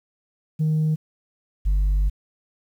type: tone pair in turn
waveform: sine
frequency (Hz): 155.56 / 49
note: D#3 / G1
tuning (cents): 0 / 0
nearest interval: octave + minor sixth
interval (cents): 2000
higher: first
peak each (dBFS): -16 / -14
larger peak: second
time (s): 0.59-0.96 / 1.65-2.1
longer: second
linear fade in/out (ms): 20
effects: tanh soft clip ceiling -16 dBFS + 9-bit

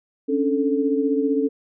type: tone cluster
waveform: sine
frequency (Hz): 273.5 / 288.9 / 441.1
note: C#4 / D4 / A4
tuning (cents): -23 / -28 / +4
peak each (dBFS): -21 / -25 / -22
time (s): 0.28-1.49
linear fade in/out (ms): 20
effects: none

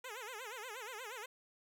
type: tone with vibrato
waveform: 10% pulse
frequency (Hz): 466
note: A#4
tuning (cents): -1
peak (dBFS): -36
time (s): 0.04-1.26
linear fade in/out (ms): 5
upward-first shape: sine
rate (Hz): 8.4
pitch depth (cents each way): 210
effects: none

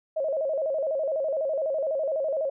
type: tone with vibrato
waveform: sine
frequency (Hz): 587.3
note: D5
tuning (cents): 0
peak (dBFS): -24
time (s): 0.16-2.5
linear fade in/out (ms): 10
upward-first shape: square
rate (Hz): 12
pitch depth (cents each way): 130
effects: none

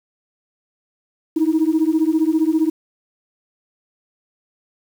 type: beating tone pair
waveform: sine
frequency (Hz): 310 / 325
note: D#4 / E4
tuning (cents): -6 / -24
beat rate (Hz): 15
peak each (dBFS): -16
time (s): 1.36-2.7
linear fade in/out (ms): 10
effects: tanh soft clip ceiling -9 dBFS + 7-bit

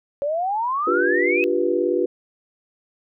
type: exponential sweep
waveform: sine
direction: up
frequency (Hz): 554.4 to 2597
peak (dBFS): -20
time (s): 0.22-1.44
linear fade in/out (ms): 0
type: chord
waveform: sine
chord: G dominant seventh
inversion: second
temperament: just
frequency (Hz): 294 / 352.8 / 392 / 490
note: D4 / F4 / G4 / B4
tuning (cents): +2 / +18 / 0 / -14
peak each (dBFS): -27 / -21 / -24 / -23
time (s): 0.87-2.06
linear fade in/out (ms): 5
effects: none

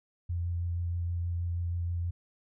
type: tone with vibrato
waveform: sine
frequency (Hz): 86.4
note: F2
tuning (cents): -18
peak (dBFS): -29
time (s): 0.29-2.11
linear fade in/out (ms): 10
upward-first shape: sine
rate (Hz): 6.3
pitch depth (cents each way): 14
effects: none

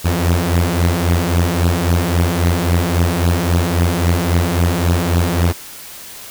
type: beating tone pair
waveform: sawtooth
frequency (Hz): 84.5 / 88.2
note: E2 / F2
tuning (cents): +43 / +18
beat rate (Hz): 3.7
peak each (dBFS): -12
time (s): 0.04-5.53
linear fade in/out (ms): 20
effects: white hiss -34 dBFS RMS until 6.3 s

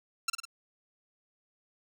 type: tone with echo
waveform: 10% pulse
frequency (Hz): 1355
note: E6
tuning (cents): +47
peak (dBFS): -18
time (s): 0.28-0.3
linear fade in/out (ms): 5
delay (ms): 51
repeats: 3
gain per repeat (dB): -5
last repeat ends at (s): 0.453
effects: none

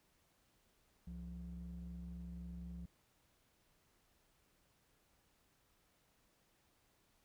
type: ring-modulated tone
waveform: triangle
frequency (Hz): 120.5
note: B2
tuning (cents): -42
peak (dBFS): -39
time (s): 1.07-2.86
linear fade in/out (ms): 5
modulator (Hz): 54.3
effects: tanh soft clip ceiling -40 dBFS + pink hiss -75 dBFS RMS until 7.24 s

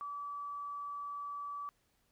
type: tone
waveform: sine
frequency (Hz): 1151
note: D6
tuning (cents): -35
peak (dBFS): -39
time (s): 0.01-1.69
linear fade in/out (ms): 0
effects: pink hiss -75 dBFS RMS until 2.11 s

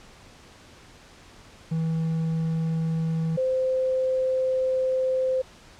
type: tone pair in turn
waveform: triangle / sine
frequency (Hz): 162.1 / 519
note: E3 / C5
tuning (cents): -29 / -14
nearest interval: octave + minor sixth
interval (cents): 2015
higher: second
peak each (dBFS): -21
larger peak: neither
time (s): 1.71-3.37 / 3.37-5.42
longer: second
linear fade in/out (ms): 10
effects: pink hiss -50 dBFS RMS until 5.79 s + low-pass 7000 Hz 12 dB/octave

